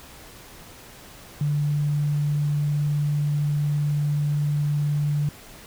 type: tone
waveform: sine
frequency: 146.83 Hz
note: D3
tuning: in tune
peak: -20 dBFS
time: 1.41-5.29 s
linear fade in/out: 2 ms
effects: pink hiss -45 dBFS RMS until 5.66 s